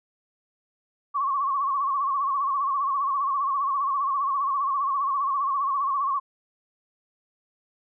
sine tone with vibrato, 1106 Hz, C#6, 4 cents flat, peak -22 dBFS, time 1.14-6.2 s, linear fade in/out 20 ms, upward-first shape sine, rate 15 Hz, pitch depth 82 cents each way, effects none

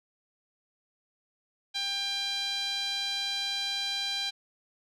sawtooth tone with band-pass filter, 796 Hz, G5, 26 cents sharp, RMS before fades -32 dBFS, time 1.74-4.31 s, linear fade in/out 20 ms, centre 3800 Hz, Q 4.1, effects none

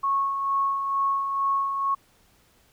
sine tone with tremolo, 1100 Hz, C#6, 14 cents flat, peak -20 dBFS, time 0.03-1.95 s, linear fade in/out 10 ms, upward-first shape sine, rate 2.2 Hz, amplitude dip 45%, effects pink hiss -61 dBFS RMS until 2.72 s

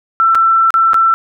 sine tone with dropouts, 1339 Hz, E6, 27 cents sharp, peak -7 dBFS, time 0.2-1.14 s, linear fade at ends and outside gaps 0 ms, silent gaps 0.348-0.353 / 0.705-0.741 / 0.933-0.943 s, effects none

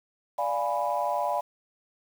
sine chord, D diminished seventh, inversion none, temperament equal, 587.3 / 698.5 / 830.6 / 987.8 Hz, D5 / F5 / Ab5 / Cb6, 0 / 0 / 0 / 0 cents, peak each -30 dBFS, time 0.38-1.41 s, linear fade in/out 10 ms, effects tanh soft clip ceiling -15 dBFS + 8-bit

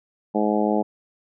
harmonic tone, 105.8 Hz, G#2, 33 cents sharp, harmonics 2 / 3 / 4 / 5 / 6 / 7 / 8, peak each -23 / -25 / -26 / -27 / -28 / -28 / -29 dBFS, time 0.34-0.83 s, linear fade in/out 20 ms, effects none

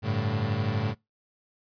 35% pulse chord, G suspended second, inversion none, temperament equal with one note detuned, 98 / 110 / 144.31 Hz, G2 / A2 / D3, 0 / 0 / -30 cents, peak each -29 / -26 / -32 dBFS, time 0.02-0.95 s, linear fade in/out 50 ms, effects noise-tail reverb RT60 0.2 s tail -24 dB re dry + resampled to 11025 Hz

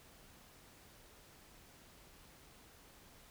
silence, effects pink hiss -61 dBFS RMS until 3.3 s

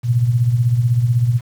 sine tone with tremolo, 120 Hz, B2, 49 cents flat, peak -9 dBFS, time 0.03-1.41 s, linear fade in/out 50 ms, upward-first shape triangle, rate 16 Hz, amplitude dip 70%, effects 7-bit

